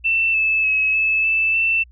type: tone with pitch steps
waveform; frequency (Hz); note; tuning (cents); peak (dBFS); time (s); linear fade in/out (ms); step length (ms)
sine; 2676 / 2616 / 2569 / 2607 / 2638 / 2673; E7 / E7 / E7 / E7 / E7 / E7; +25 / -14 / -45 / -20 / +1 / +23; -15; 0.04-1.84; 20; 300
effects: added 60 Hz sine -44 dBFS peak until 1.91 s